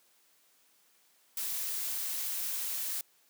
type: noise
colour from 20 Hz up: blue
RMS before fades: -35 dBFS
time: 1.37-3.01 s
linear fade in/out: 2 ms
effects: white hiss -67 dBFS RMS until 3.29 s + high-pass 200 Hz 12 dB/octave